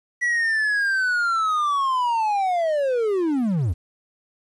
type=linear sweep; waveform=triangle; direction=down; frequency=1954 to 71.9 Hz; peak=-17 dBFS; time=0.21-3.74 s; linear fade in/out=20 ms; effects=resampled to 24000 Hz + 9-bit